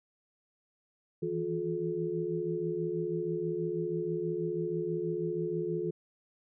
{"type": "tone cluster", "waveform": "sine", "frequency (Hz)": [161.3, 167.5, 355.3, 430.5], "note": ["E3", "E3", "F4", "A4"], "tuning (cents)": [-37, 28, 30, -38], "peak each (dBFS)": [-40, -39, -33, -35], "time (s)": [1.22, 5.91], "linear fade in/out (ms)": 10, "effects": []}